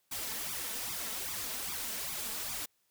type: noise with flanger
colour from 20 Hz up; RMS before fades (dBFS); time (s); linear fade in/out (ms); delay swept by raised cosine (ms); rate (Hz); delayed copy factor
white; -38; 0.11-2.66; 10; 0.83 to 4.63; 2.5; +1
effects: white hiss -75 dBFS RMS until 2.9 s